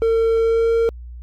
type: tone with pitch glide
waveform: triangle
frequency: 453.7 to 459 Hz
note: A#4 to A#4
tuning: -47 to -27 cents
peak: -12 dBFS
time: 0.02-0.89 s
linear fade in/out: 0 ms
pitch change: +20 cents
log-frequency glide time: 0.41-0.72 s
effects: added 60 Hz sine -32 dBFS peak until 1.22 s + Opus 32 kbps